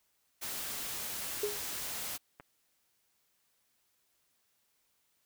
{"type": "noise", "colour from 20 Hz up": "white", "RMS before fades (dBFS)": -39, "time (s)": [0.41, 2.18], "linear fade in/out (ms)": 20}
{"type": "tone with exponential decay", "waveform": "sine", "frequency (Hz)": 415.3, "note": "G#4", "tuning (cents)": 0, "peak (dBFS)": -27, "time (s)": [1.43, 1.65], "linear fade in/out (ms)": 5, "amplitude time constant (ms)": 46}
{"type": "clicks", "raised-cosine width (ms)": 0.5, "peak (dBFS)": [-33, -41], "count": 2, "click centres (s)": [2.399, 2.406]}
{"effects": ["white hiss -75 dBFS RMS until 5.25 s"]}